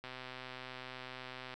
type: click train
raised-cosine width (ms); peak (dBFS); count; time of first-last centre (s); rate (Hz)
0.3; -29; 193; 0.04-1.54; 128
effects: none